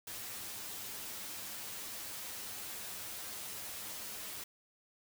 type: noise with comb filter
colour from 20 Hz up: white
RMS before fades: -44 dBFS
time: 0.07-4.44 s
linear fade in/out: 5 ms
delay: 9.5 ms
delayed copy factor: +0.65
effects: none